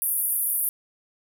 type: band-pass noise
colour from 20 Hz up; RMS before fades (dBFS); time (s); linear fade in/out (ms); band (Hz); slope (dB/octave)
pink; -25; 0.02-0.69; 0; 9700 to 15000; 96
effects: none